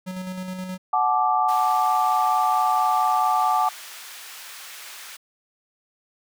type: tone with tremolo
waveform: square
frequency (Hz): 185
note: F#3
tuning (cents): 0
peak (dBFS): -29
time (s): 0.06-0.78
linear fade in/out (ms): 20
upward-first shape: square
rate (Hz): 9.5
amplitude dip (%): 35
type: chord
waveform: sine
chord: D major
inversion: first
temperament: equal with one note detuned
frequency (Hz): 740 / 864.4 / 1174.7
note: F#5 / A5 / D6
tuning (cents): 0 / -31 / 0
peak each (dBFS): -22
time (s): 0.93-3.69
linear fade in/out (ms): 5
type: high-pass noise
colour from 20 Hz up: pink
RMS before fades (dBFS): -40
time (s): 1.48-5.17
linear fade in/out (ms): 10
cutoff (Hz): 1400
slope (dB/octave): 12
effects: none